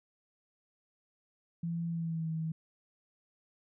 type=tone with pitch glide; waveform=sine; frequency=168.3 to 160.51 Hz; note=E3 to E3; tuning=+36 to -46 cents; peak=-32 dBFS; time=1.63-2.52 s; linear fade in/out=5 ms; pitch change=-82 cents; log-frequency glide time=1.88-2.3 s; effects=none